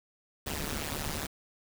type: noise with amplitude modulation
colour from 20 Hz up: pink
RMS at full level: -31 dBFS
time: 0.46-1.27 s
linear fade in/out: 10 ms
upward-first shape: sine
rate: 148 Hz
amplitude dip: 100%
effects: none